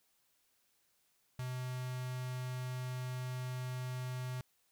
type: tone with notch filter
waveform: square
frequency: 126.9 Hz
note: B2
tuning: 47 cents sharp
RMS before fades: -40 dBFS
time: 1.39-4.41 s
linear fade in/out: 2 ms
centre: 430 Hz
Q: 1.5
effects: white hiss -75 dBFS RMS until 4.71 s